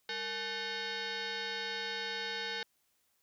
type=tone with frequency modulation; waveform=sine; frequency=1119 Hz; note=C#6; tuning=16 cents sharp; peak=-35 dBFS; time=0.09-2.63 s; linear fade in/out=2 ms; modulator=658 Hz; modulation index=5.4; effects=white hiss -75 dBFS RMS until 3.22 s